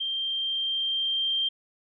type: tone with level ramp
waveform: sine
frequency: 3168 Hz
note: G7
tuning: 18 cents sharp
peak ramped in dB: -27 to -23 dBFS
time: 0-1.49 s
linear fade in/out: 10 ms
effects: none